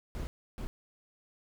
brown noise bursts at uneven times, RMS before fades -37 dBFS, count 2, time 0.15-0.27 / 0.58-0.67 s, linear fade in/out 0 ms, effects none

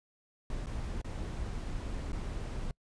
brown noise with dropouts, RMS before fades -37 dBFS, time 0.5-2.71 s, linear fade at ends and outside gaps 1 ms, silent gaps 0.66-0.669 / 1.015-1.045 / 2.12-2.13 s, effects noise-tail reverb RT60 0.1 s tail -26 dB re dry + resampled to 22050 Hz

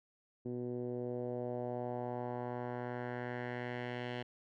10% pulse tone with low-pass filter sweep, 122.7 Hz, B2, 11 cents flat, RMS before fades -40 dBFS, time 0.45-4.23 s, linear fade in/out 10 ms, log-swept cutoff 330 to 2900 Hz, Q 2, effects none

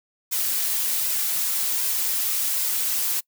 blue noise with flanger, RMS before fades -24 dBFS, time 0.31-3.21 s, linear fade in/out 20 ms, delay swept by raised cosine 1.9 to 6.1 ms, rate 1.3 Hz, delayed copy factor +0.5, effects noise-tail reverb RT60 0.1 s tail -25 dB re dry

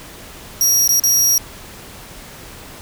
sawtooth tone with dropouts, 5680 Hz, F8, 28 cents sharp, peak -9 dBFS, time 0.61-1.38 s, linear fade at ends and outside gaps 1 ms, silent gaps 0.877-0.891 / 0.998-1.037 s, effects pink hiss -37 dBFS RMS until 2.81 s

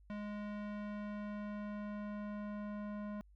square tone with low-pass filter sweep, 207.7 Hz, G#3, in tune, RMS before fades -43 dBFS, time 0.1-3.21 s, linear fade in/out 0 ms, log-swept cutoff 2300 to 1300 Hz, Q 0.94, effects added 50 Hz sine -60 dBFS peak until 3.35 s

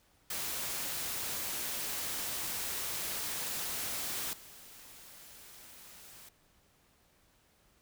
white noise with level steps, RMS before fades -37 / -53 dBFS, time 0.3-6.29 s, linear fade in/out 5 ms, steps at 4.33 s, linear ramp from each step 2 ms, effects pink hiss -68 dBFS RMS until 7.81 s

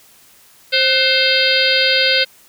harmonic tone with a mistuned harmonic, 528 Hz, C5, 16 cents sharp, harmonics 1 / 3 / 4 / 5 / 6 / 7 / 8 / 9, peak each -20 / -20 / -20 / -20 / -20 / -20 / -20 / -20 dBFS, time 0.72-2.25 s, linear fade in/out 20 ms, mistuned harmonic 3, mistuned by -77 cents, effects white hiss -48 dBFS RMS until 2.48 s

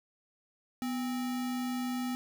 sine tone with sample-and-hold, 248.3 Hz, B3, 9 cents sharp, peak -31 dBFS, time 0.82-2.15 s, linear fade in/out 0 ms, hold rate 1050 Hz, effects none

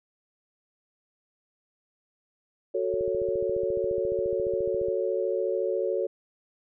sine chord, F# minor, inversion none, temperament just, 370 / 444 / 555 Hz, F#4 / A4 / C#5, 0 / +16 / +2 cents, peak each -29 dBFS, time 2.74-6.07 s, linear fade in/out 10 ms
click train, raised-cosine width 5 ms, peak -31 dBFS, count 29, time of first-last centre 2.94-4.884 s, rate 14.4 Hz
effects none

